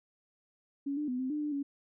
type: tone with pitch steps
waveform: sine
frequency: 280 / 297.9 / 250.6 / 259.3 / 299.2 / 297.2 / 281.1 Hz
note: C#4 / D4 / B3 / C4 / D4 / D4 / C#4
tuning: +18 / +25 / +25 / -15 / +32 / +21 / +24 cents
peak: -31 dBFS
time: 0.86-1.63 s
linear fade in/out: 10 ms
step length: 110 ms
effects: none